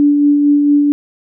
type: tone with tremolo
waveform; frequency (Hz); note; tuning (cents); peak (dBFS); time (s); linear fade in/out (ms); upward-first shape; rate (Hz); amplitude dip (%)
sine; 290; D4; -22; -6; 0-0.92; 0; sine; 4.4; 30
effects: none